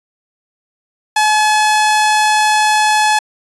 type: tone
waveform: sawtooth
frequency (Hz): 854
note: G#5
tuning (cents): +48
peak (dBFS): -6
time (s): 1.16-3.19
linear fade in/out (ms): 5
effects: resampled to 24000 Hz